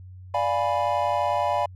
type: chord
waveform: triangle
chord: D diminished seventh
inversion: none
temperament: equal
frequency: 587.3 / 698.5 / 830.6 / 987.8 Hz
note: D5 / F5 / Ab5 / Cb6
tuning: 0 / 0 / 0 / 0 cents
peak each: -25 dBFS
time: 0.34-1.66 s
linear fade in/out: 5 ms
effects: added 92 Hz sine -40 dBFS peak until 1.75 s